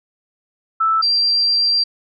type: tone pair in turn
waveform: sine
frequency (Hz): 1318.5 / 4723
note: E6 / D8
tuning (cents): 0 / +9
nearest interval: octave + minor seventh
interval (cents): 2209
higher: second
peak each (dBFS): -13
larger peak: neither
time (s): 0.8-1.02 / 1.02-1.84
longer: second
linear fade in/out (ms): 10
effects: none